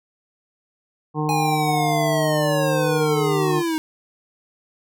harmonic tone, 152.5 Hz, D#3, 34 cents flat, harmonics 1 / 2 / 3 / 5 / 6 / 7, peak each -23 / -26 / -28 / -30 / -31 / -31 dBFS, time 1.14-3.63 s, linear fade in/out 50 ms
square linear sweep, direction down, 830.6 to 310 Hz, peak -21 dBFS, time 1.29-3.78 s, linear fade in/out 0 ms
effects none

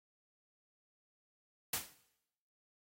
white noise with exponential decay, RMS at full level -31 dBFS, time 1.73-1.94 s, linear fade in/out 5 ms, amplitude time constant 44 ms, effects noise-tail reverb RT60 0.8 s tail -17 dB re dry + AAC 48 kbps

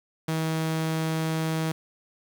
sawtooth tone, 160.1 Hz, D#3, 50 cents sharp, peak -21 dBFS, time 0.28-1.72 s, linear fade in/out 5 ms, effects 8-bit

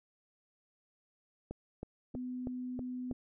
click train, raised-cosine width 2 ms, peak -27 dBFS, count 6, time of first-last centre 1.51-3.113 s, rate 3.12 Hz
sine tone, 251.1 Hz, B3, 29 cents sharp, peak -37 dBFS, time 2.14-3.13 s, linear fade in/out 5 ms
effects none

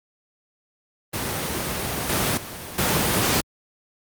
pink noise with level steps, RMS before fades -26 / -21 / -34 / -20 dBFS, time 1.13-3.41 s, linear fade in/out 10 ms, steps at 2.09 / 2.37 / 2.78 s, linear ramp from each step 5 ms, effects high-pass 80 Hz 12 dB/octave + Opus 24 kbps

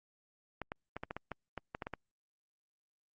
clicks, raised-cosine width 0.5 ms, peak -24 dBFS, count 12, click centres 0.617 / 0.719 / 0.966 / 1.035 / 1.109 / 1.166 / 1.317 / 1.577 / 1.749 / 1.822 / 1.869 / 1.937 s, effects Opus 48 kbps

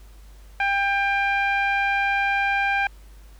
sawtooth tone with low-pass filter, 795 Hz, G5, 24 cents sharp, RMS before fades -22 dBFS, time 0.6-2.87 s, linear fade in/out 2 ms, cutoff 2100 Hz, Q 5.8, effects added 50 Hz sine -43 dBFS peak until 3.39 s + pink hiss -56 dBFS RMS until 3.39 s

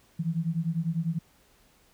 sine beating tone pair, 160 / 170 Hz, D#3 / F3, +49 / -46 cents, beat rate 10 Hz, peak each -29 dBFS, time 0.19-1.19 s, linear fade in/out 10 ms, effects pink hiss -62 dBFS RMS until 1.93 s

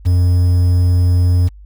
triangle tone with quantisation, 88.9 Hz, F2, 31 cents sharp, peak -7 dBFS, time 0.05-1.49 s, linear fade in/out 20 ms, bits 6, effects added 50 Hz sine -35 dBFS peak until 1.65 s

